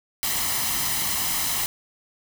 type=noise with comb filter; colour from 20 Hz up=white; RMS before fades=-25 dBFS; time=0.23-1.66 s; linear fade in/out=0 ms; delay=0.99 ms; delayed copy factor=+0.55; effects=none